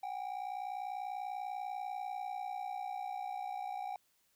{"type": "ring-modulated tone", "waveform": "triangle", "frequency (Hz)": 775, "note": "G5", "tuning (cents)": -20, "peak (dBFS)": -33, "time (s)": [0.03, 3.96], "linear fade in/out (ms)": 2, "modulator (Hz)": 30.1, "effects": ["white hiss -74 dBFS RMS until 4.35 s"]}